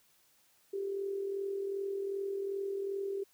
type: tone with amplitude modulation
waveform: sine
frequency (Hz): 394.4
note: G4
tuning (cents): +11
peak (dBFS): -31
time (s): 0.73-3.24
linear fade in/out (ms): 10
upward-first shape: sine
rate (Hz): 42.6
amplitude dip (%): 50
effects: white hiss -68 dBFS RMS until 3.33 s